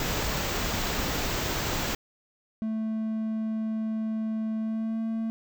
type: band-stop noise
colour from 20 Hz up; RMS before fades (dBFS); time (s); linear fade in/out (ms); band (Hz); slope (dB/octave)
pink; -29; 0-1.95; 2; 8000 to 13000; 96
type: tone with pitch glide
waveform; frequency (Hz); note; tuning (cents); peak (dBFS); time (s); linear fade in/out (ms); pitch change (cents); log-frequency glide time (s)
triangle; 220 to 224.2; A3 to A3; 0 to +33; -25; 2.62-5.3; 0; +33; 4.59-5.02
effects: none